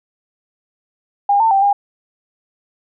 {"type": "tone with pitch steps", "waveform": "sine", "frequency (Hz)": [808, 897, 783, 808], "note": ["G#5", "A5", "G5", "G#5"], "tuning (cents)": [-48, 33, -2, -48], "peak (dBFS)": -10, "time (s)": [1.29, 1.73], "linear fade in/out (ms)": 5, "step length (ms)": 110, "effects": []}